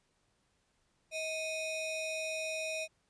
45% pulse ring-modulated tone, 1564 Hz, G6, 4 cents flat, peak -32 dBFS, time 1.11-2.88 s, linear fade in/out 50 ms, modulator 929 Hz, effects pink hiss -75 dBFS RMS until 3.09 s + resampled to 22050 Hz

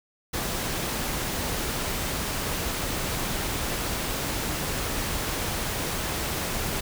pink noise, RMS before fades -29 dBFS, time 0.33-6.81 s, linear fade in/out 10 ms, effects none

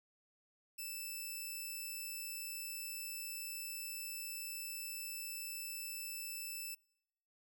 5% pulse tone, 2639 Hz, E7, 1 cent sharp, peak -33 dBFS, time 0.78-6.75 s, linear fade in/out 10 ms, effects noise-tail reverb RT60 0.9 s tail -26 dB re dry

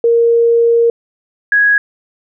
sine tone pair in turn, 466.2 / 1661.3 Hz, A#4 / G#6, 0 / 0 cents, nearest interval octave + minor seventh, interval 2200 cents, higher second, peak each -7 dBFS, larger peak neither, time 0.04-0.9 / 1.52-1.78 s, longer first, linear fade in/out 2 ms, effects none

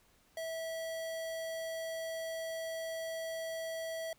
square tone, 652 Hz, E5, 19 cents flat, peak -38 dBFS, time 0.37-4.13 s, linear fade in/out 2 ms, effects pink hiss -68 dBFS RMS until 4.18 s

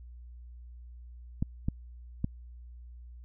clicks, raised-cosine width 5 ms, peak -16 dBFS, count 3, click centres 1.425 / 1.685 / 2.244 s, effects added 60 Hz sine -45 dBFS peak until 3.24 s

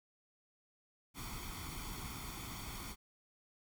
pink noise with comb filter, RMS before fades -45 dBFS, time 1.14-2.96 s, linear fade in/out 50 ms, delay 0.89 ms, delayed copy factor +0.7, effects none

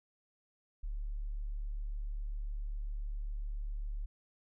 sine tone, 36.33 Hz, D1, 18 cents flat, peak -35 dBFS, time 0.83-4.06 s, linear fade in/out 10 ms, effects none

